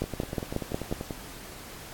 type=two click trains; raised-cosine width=2 ms; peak=-14 / -19 dBFS; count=6 / 12; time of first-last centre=0.02-0.926 / 0.04-1.108 s; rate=5.52 / 10.3 Hz; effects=pink hiss -44 dBFS RMS until 1.93 s + AAC 64 kbps